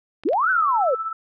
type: clicks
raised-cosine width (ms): 0.3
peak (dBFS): -24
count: 3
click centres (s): 0.236 / 0.288 / 0.333
type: linear two-way sweep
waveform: sine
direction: up then down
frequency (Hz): 241 to 1552 to 464.7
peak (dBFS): -17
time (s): 0.25-0.95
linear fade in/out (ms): 10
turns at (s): 0.5
type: tone with tremolo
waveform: sine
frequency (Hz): 1318.5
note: E6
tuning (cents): 0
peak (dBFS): -22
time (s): 0.43-1.13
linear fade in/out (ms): 5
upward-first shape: sine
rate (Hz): 16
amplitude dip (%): 60
effects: none